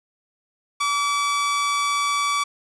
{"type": "tone with amplitude modulation", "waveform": "sawtooth", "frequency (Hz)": 1149, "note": "D6", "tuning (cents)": -38, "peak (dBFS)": -15, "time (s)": [0.8, 2.44], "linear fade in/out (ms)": 10, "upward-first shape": "sine", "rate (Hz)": 238, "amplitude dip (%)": 25, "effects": ["resampled to 22050 Hz", "8-bit"]}